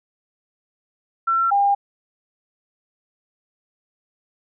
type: tone pair in turn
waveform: sine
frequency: 1351 / 803.3 Hz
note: E6 / G5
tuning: +42 / +42 cents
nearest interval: major sixth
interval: 900 cents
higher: first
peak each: -16 / -14 dBFS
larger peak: second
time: 1.27-1.51 / 1.51-1.75 s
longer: neither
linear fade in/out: 10 ms
effects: none